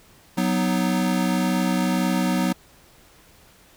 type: chord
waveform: square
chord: B major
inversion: second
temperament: equal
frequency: 185 / 246.9 / 311.1 Hz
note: F#3 / B3 / D#4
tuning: 0 / 0 / 0 cents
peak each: -23 / -25 / -28 dBFS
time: 0.37-2.53 s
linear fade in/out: 10 ms
effects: pink hiss -53 dBFS RMS until 3.76 s